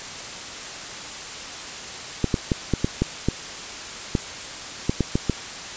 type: clicks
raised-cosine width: 3 ms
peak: -6 dBFS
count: 12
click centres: 2.243 / 2.342 / 2.518 / 2.737 / 2.845 / 3.02 / 3.286 / 4.152 / 4.895 / 5.007 / 5.155 / 5.297 s
effects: white hiss -34 dBFS RMS until 5.76 s + resampled to 16000 Hz